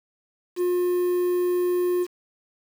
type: tone with quantisation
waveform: triangle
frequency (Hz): 356.7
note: F4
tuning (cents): +37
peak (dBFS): -18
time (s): 0.56-2.07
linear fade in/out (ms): 50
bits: 7
effects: none